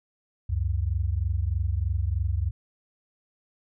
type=tone pair together; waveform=sine; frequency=69.3 / 92.5 Hz; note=C#2 / F#2; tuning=0 / 0 cents; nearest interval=perfect fourth; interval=500 cents; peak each=-26 dBFS; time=0.49-2.51 s; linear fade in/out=10 ms; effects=none